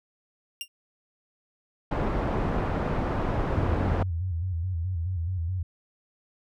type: tone with exponential decay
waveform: sawtooth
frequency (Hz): 2794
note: F7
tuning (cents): 0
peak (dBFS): -24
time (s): 0.61-0.68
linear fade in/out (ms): 1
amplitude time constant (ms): 15
type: low-pass noise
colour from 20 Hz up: pink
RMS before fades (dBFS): -27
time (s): 1.91-4.03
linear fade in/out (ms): 5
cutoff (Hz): 1100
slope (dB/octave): 12
type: tone with vibrato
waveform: sine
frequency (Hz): 87.8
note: F2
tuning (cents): +10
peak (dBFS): -26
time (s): 3.57-5.63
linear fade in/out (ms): 5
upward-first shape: square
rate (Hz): 4.7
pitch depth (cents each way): 98
effects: none